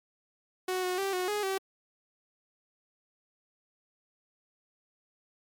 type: tone with pitch steps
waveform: sawtooth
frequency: 369.6 / 364.4 / 390.7 / 365.1 / 416.4 / 384.9 Hz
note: F#4 / F#4 / G4 / F#4 / G#4 / G4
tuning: -2 / -26 / -6 / -23 / +5 / -32 cents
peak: -25 dBFS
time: 0.68-1.58 s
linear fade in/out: 5 ms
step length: 150 ms
effects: MP3 96 kbps